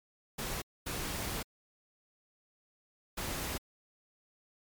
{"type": "noise bursts at uneven times", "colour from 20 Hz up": "pink", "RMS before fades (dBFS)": -37, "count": 3, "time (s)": [[0.38, 0.62], [0.86, 1.43], [3.17, 3.58]], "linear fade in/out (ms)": 10, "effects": ["MP3 96 kbps"]}